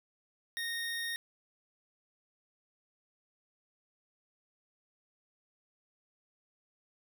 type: tone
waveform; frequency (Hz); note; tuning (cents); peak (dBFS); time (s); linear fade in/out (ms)
25% pulse; 1855; A#6; -9; -31; 0.57-1.16; 0
effects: none